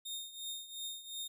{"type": "tone with tremolo", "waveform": "sawtooth", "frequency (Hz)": 3677, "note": "A#7", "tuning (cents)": -24, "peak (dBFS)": -35, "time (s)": [0.05, 1.28], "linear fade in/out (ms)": 10, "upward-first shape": "triangle", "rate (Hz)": 2.8, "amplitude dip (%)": 80, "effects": []}